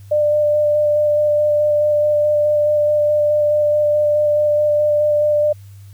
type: tone with vibrato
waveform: sine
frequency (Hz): 596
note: D5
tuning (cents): +25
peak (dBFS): -12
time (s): 0.11-5.53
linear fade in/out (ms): 10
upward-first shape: square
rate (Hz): 4.7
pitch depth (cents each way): 9
effects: added 99 Hz sine -36 dBFS peak until 5.93 s + white hiss -54 dBFS RMS until 5.93 s